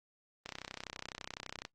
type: click train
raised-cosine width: 0.2 ms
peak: -23 dBFS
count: 39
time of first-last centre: 0.46-1.651 s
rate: 31.9 Hz
effects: noise-tail reverb RT60 0.1 s tail -20 dB re dry + Opus 24 kbps